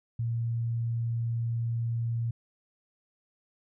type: tone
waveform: sine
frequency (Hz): 116.3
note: A#2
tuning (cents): -4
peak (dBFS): -27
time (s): 0.19-2.31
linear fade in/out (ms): 5
effects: none